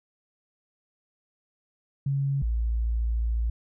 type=tone pair in turn; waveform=sine; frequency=138.59 / 56.97 Hz; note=C#3 / A#1; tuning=0 / -39 cents; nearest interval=octave + minor third; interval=1539 cents; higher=first; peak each=-23 dBFS; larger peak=neither; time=2.06-2.42 / 2.42-3.5 s; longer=second; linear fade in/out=5 ms; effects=none